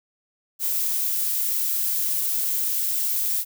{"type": "noise", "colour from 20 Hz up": "violet", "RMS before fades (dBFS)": -24, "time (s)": [0.59, 3.45], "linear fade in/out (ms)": 50, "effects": []}